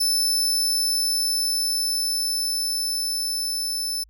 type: tone with level ramp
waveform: sawtooth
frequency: 5274 Hz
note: E8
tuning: in tune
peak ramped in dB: -16 to -22 dBFS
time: 0-4.04 s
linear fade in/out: 10 ms
effects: added 54 Hz sine -51 dBFS peak until 4.09 s